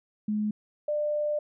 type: tone pair in turn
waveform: sine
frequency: 211.5 / 596.3 Hz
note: G#3 / D5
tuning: +32 / +26 cents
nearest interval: octave + tritone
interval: 1794 cents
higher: second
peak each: -25 dBFS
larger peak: neither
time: 0.28-0.51 / 0.88-1.39 s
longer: second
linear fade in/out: 5 ms
effects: none